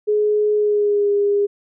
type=tone with pitch glide; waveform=sine; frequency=420.9 to 406.6 Hz; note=G#4 to G#4; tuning=+23 to -37 cents; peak=-14 dBFS; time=0.07-1.47 s; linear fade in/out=20 ms; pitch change=-60 cents; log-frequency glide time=0.55-1.11 s; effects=none